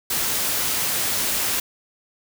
white noise, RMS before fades -23 dBFS, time 0.1-1.6 s, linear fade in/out 5 ms, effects none

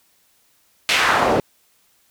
pink noise with band-pass filter sweep, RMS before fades -17 dBFS, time 0.89-1.4 s, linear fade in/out 0 ms, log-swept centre 3100 to 400 Hz, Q 1.4, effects white hiss -60 dBFS RMS until 2.1 s

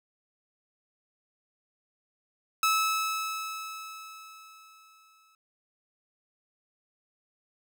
sawtooth tone with exponential decay, 1300 Hz, E6, 24 cents flat, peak -18 dBFS, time 2.63-5.35 s, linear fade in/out 2 ms, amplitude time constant 590 ms, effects none

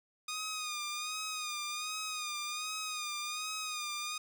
10% pulse tone with vibrato, 1232 Hz, D#6, 17 cents flat, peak -28 dBFS, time 0.28-4.18 s, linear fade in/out 5 ms, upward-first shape sine, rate 1.3 Hz, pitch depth 54 cents each way, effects none

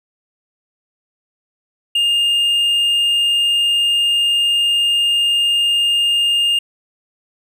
triangle tone, 2821 Hz, F7, 17 cents sharp, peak -11 dBFS, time 1.95-6.59 s, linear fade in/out 5 ms, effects none

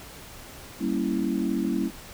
sine chord, G diminished seventh, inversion none, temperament equal, 196 / 233.1 / 277.2 / 329.6 Hz, G3 / Bb3 / Db4 / Fb4, 0 / 0 / 0 / 0 cents, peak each -29 dBFS, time 0.79-1.91 s, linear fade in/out 50 ms, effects pink hiss -44 dBFS RMS until 2.13 s

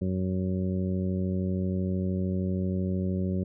harmonic tone, 93 Hz, F#2, 9 cents sharp, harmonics 1 / 2 / 3 / 4 / 5 / 6, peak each -30 / -28 / -39 / -36 / -44 / -41 dBFS, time 0.01-3.44 s, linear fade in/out 10 ms, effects none

